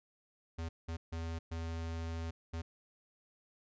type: tone bursts at uneven times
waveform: square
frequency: 82.41 Hz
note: E2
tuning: in tune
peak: -38 dBFS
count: 5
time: 0.58-0.69 / 0.88-0.97 / 1.12-1.39 / 1.51-2.31 / 2.53-2.62 s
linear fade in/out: 10 ms
effects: resampled to 16000 Hz